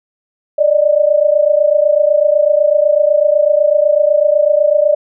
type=tone pair together; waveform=sine; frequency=582 / 610 Hz; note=D5 / D#5; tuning=-16 / -34 cents; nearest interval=minor second; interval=82 cents; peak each=-11 dBFS; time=0.58-4.95 s; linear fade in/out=10 ms; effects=none